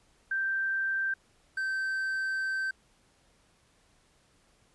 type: tone pair in turn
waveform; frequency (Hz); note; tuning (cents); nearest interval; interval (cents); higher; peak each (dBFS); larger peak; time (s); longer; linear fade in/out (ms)
sine / triangle; 1568 / 1551.8; G6 / G6; 0 / -18; unison; 18; first; -27; neither; 0.31-1.14 / 1.57-2.71; second; 5
effects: pink hiss -66 dBFS RMS until 4.74 s + resampled to 24000 Hz